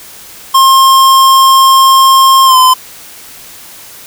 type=tone with pitch glide; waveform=square; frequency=1066 to 1025.5 Hz; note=C6 to C6; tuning=+32 to -35 cents; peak=-3 dBFS; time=0.54-2.74 s; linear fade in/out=10 ms; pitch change=-67 cents; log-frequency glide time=2.45-2.57 s; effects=white hiss -32 dBFS RMS until 4.06 s